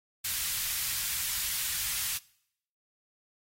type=band-stop noise; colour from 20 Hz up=white; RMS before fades=-32 dBFS; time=0.24-2.18 s; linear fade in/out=10 ms; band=100 to 1700 Hz; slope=12 dB/octave; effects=noise-tail reverb RT60 0.7 s tail -22 dB re dry + AAC 48 kbps